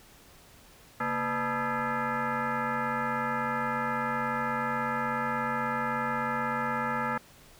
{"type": "tone with frequency modulation", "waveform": "sine", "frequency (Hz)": 231.7, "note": "A#3", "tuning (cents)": -10, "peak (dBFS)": -27, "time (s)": [1, 7.18], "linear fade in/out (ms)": 5, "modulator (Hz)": 367, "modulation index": 4.3, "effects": ["pink hiss -55 dBFS RMS until 7.59 s"]}